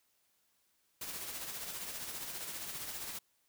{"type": "noise with tremolo", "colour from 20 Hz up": "white", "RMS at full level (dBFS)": -41, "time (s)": [1.01, 3.19], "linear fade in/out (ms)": 5, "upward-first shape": "sine", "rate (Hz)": 15, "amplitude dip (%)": 40, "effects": ["white hiss -75 dBFS RMS until 3.48 s"]}